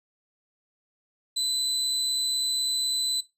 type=tone; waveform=30% pulse; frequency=4016 Hz; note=B7; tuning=28 cents sharp; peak=-22 dBFS; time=1.36-3.21 s; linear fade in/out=10 ms; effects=noise-tail reverb RT60 0.2 s tail -17 dB re dry + resampled to 32000 Hz